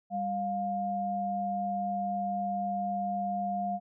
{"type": "tone pair together", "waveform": "sine", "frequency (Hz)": [198.1, 705.9], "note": ["G3", "F5"], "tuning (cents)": [18, 18], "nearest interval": "octave + minor seventh", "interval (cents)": 2200, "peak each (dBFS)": [-35, -30], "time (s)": [0.1, 3.8], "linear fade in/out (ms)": 50, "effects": []}